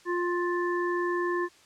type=harmonic tone; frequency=351.5 Hz; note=F4; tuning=11 cents sharp; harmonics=1 / 3 / 5; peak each=-27 / -32 / -34 dBFS; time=0.05-1.49 s; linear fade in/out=50 ms; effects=white hiss -57 dBFS RMS until 1.65 s + low-pass 7000 Hz 12 dB/octave